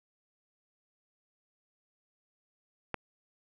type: click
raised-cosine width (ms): 0.5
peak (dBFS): -17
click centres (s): 2.943
effects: none